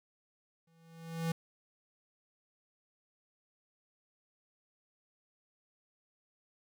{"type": "tone with exponential growth", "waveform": "square", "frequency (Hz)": 164.81, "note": "E3", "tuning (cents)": 0, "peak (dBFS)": -30, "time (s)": [0.67, 1.32], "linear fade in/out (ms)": 5, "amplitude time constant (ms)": 140, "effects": []}